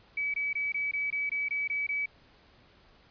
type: tone bursts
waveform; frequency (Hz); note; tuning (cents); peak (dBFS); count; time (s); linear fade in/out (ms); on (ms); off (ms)
sine; 2286; D7; -47; -28; 10; 0.17-2.059; 5; 170; 21
effects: pink hiss -60 dBFS RMS until 3.1 s + resampled to 11025 Hz